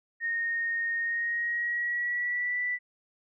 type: tone with pitch glide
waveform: sine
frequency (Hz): 1851 to 1972.4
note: A#6 to B6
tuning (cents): -13 to -3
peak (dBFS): -27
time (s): 0.2-2.79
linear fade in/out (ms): 50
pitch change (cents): +110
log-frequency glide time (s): 1.01-2.59
effects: none